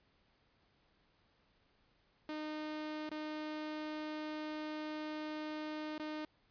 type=tone with dropouts; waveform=sawtooth; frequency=306.5 Hz; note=D#4; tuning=26 cents flat; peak=-36 dBFS; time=2.29-6.25 s; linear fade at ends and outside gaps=2 ms; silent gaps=3.092-3.114 / 5.98-5.997 s; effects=pink hiss -73 dBFS RMS until 6.5 s + resampled to 11025 Hz